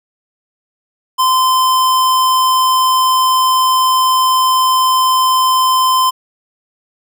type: tone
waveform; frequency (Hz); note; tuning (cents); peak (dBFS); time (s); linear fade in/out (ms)
square; 1032; C6; -24; -10; 1.18-6.11; 20
effects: none